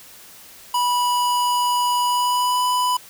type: tone with pitch glide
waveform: square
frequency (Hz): 980 to 994.3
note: B5 to B5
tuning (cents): -14 to +11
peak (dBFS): -18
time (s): 0.74-2.97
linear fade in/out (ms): 5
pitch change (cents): +25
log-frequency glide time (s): 2.05-2.65
effects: white hiss -44 dBFS RMS until 3.09 s